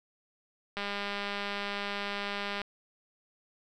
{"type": "click train", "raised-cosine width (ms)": 0.3, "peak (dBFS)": -19, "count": 374, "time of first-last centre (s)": [0.77, 2.617], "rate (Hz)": 202, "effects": []}